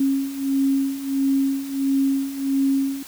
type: beating tone pair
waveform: sine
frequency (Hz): 271.5 / 273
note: C#4 / C#4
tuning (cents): -36 / -26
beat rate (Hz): 1.5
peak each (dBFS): -24 / -20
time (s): 0-3.03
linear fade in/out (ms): 5
effects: white hiss -41 dBFS RMS until 3.07 s